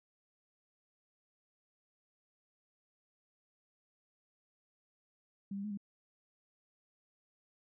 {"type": "tone with pitch steps", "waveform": "sine", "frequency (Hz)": [198, 199.2, 210.6, 201.2], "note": ["G3", "G3", "G#3", "G3"], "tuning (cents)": [18, 28, 24, 45], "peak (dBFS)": -37, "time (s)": [5.51, 5.774], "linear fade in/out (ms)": 5, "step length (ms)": 66, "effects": []}